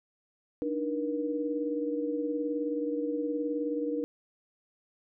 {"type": "tone cluster", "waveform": "sine", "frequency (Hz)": [294.6, 313.6, 478.3], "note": ["D4", "D#4", "A#4"], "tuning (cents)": [6, 14, 44], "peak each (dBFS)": [-32, -37, -32], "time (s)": [0.62, 4.04], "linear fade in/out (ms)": 0, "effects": []}